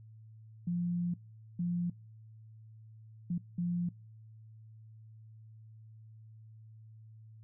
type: tone bursts at uneven times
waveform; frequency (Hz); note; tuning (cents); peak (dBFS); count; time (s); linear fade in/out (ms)
sine; 174.61; F3; 0; -30; 4; 0.67-1.14 / 1.59-1.9 / 3.3-3.38 / 3.58-3.89; 5
effects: noise-tail reverb RT60 0.4 s tail -26 dB re dry + added 110 Hz sine -51 dBFS peak until 7.43 s